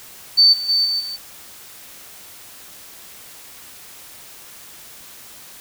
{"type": "tone with level steps", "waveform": "sine", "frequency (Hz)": 4545, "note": "C#8", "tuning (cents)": 42, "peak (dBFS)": [-8, -23, -14, -18, -26], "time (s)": [0.37, 1.17], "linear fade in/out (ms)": 20, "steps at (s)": [0.52, 0.68, 0.84, 0.99], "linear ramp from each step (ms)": 20, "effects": ["white hiss -41 dBFS RMS until 5.6 s"]}